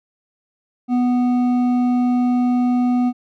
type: tone with hard clipping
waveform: sine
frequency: 246.9 Hz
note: B3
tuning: in tune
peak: -16 dBFS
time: 0.88-3.13 s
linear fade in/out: 50 ms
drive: 7 dB
effects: none